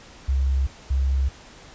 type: tone pair in turn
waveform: sine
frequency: 67.1 / 67.1 Hz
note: C2 / C2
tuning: +44 / +44 cents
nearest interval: unison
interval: 0 cents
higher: neither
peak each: -18 dBFS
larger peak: neither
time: 0.28-0.67 / 0.9-1.29 s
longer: neither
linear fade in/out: 10 ms
effects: pink hiss -46 dBFS RMS until 1.74 s + resampled to 16000 Hz